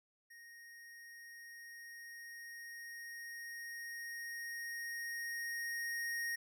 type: tone with level ramp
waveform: square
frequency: 1865 Hz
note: A#6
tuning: in tune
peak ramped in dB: -55 to -37 dBFS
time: 0.3-6.36 s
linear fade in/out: 10 ms
effects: none